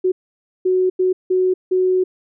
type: tone bursts at uneven times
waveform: sine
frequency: 370 Hz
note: F#4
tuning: in tune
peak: -13 dBFS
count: 5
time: 0.04-0.12 / 0.65-0.9 / 0.99-1.13 / 1.3-1.54 / 1.71-2.04 s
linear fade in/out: 10 ms
effects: none